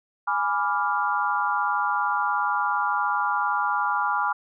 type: chord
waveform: sine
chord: G# diminished seventh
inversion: none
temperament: equal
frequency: 830.6 / 987.8 / 1174.7 / 1396.9 Hz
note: G#5 / B5 / D6 / F6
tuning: 0 / 0 / 0 / 0 cents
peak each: -27 dBFS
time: 0.27-4.33 s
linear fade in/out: 10 ms
effects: none